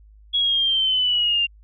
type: linear sweep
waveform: sine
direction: down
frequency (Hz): 3348 to 2775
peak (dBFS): -17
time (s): 0.33-1.47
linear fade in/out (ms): 20
effects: added 52 Hz sine -46 dBFS peak until 1.63 s